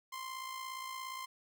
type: tone with amplitude modulation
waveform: sawtooth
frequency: 1046 Hz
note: C6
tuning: 1 cent flat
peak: -35 dBFS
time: 0.12-1.26 s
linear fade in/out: 10 ms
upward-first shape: sine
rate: 57.2 Hz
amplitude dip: 50%
effects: none